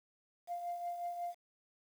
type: tone with tremolo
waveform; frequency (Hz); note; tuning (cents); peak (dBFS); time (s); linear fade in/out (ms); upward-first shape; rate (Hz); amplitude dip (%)
sine; 698.5; F5; 0; -34; 0.47-1.35; 50; triangle; 5.5; 60
effects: tanh soft clip ceiling -32 dBFS + 10-bit